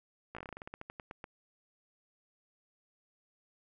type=slowing click train; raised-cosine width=0.5 ms; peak=-28 dBFS; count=17; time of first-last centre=0.35-1.241 s; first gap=16 ms; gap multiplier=1.15; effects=none